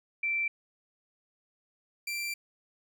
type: tone pair in turn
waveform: sine / sawtooth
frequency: 2341 / 2354 Hz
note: D7 / D7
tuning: -6 / +3 cents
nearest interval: unison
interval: 9 cents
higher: second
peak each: -27 / -29 dBFS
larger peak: first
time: 0.23-0.48 / 2.07-2.34 s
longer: second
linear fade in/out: 5 ms
effects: none